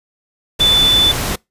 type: tone in noise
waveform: sine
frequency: 3500 Hz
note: A7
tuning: 10 cents flat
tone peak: -9 dBFS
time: 0.6-1.12 s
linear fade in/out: 10 ms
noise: pink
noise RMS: -20 dBFS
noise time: 0.59-1.36 s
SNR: +8 dB
effects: noise-tail reverb RT60 0.2 s tail -25 dB re dry + resampled to 32000 Hz